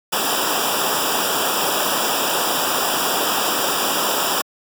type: noise with comb filter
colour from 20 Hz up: pink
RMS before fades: -20 dBFS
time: 0.12-4.42 s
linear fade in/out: 10 ms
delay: 0.47 ms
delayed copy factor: -1
effects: high-pass 200 Hz 12 dB/octave